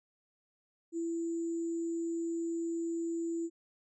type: tone with sample-and-hold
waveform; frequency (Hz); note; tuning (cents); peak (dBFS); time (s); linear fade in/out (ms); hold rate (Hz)
sine; 333.9; E4; +22; -32; 0.92-3.5; 50; 7350
effects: resampled to 24000 Hz